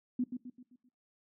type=tone with echo; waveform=sine; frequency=249.3 Hz; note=B3; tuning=16 cents sharp; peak=-28 dBFS; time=0.19-0.24 s; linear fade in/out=5 ms; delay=130 ms; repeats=5; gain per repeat=-7 dB; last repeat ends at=0.89 s; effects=noise-tail reverb RT60 0.4 s tail -20 dB re dry